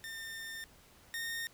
sawtooth tone pair in turn, 1807 / 1838.6 Hz, A6 / A#6, +46 / -24 cents, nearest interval unison, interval 30 cents, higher second, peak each -38 / -33 dBFS, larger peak second, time 0.04-0.64 / 1.14-1.47 s, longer first, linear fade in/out 0 ms, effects pink hiss -61 dBFS RMS until 1.53 s

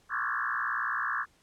sine tone with frequency modulation, 1396.9 Hz, F6, in tune, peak -28 dBFS, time 0.09-1.26 s, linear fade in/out 50 ms, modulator 59.4 Hz, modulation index 5.7, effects pink hiss -65 dBFS RMS until 1.42 s + low-pass 10000 Hz 12 dB/octave

